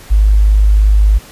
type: tone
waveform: sine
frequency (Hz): 51.7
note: G#1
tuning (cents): -7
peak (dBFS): -5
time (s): 0.1-1.19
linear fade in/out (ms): 20
effects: pink hiss -37 dBFS RMS until 1.31 s + resampled to 32000 Hz